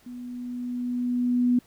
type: tone with level ramp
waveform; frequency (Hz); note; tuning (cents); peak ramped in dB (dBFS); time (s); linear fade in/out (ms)
sine; 245.7; B3; -9; -36 to -17; 0.06-1.59; 5
effects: pink hiss -59 dBFS RMS until 1.66 s